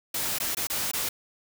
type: noise with dropouts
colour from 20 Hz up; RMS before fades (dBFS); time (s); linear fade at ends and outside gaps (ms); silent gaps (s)
white; -29; 0.14-1.09; 5; 0.386-0.4 / 0.549-0.569 / 0.671-0.699 / 0.915-0.934
effects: none